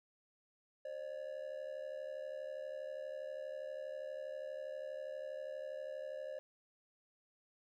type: ring-modulated tone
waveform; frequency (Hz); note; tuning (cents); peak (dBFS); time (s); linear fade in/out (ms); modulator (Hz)
triangle; 567; C#5; +39; -37; 0.85-6.39; 0; 36.2
effects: none